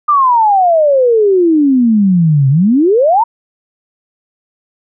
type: exponential two-way sweep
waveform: sine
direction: down then up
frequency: 1217 to 130.81 to 962 Hz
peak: -6 dBFS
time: 0.08-3.24 s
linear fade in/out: 10 ms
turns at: 2.49 s
effects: none